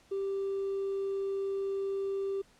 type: tone with hard clipping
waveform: triangle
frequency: 392 Hz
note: G4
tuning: in tune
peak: -30 dBFS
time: 0.11-2.42 s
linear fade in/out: 10 ms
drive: 2 dB
effects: pink hiss -63 dBFS RMS until 2.59 s + low-pass 9000 Hz 12 dB/octave